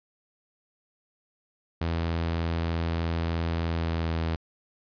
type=tone with pitch glide; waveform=sawtooth; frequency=83.2 to 81.82 Hz; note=E2 to E2; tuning=+17 to -12 cents; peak=-22 dBFS; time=1.81-4.36 s; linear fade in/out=5 ms; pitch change=-29 cents; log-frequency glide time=3.65-4.23 s; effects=resampled to 11025 Hz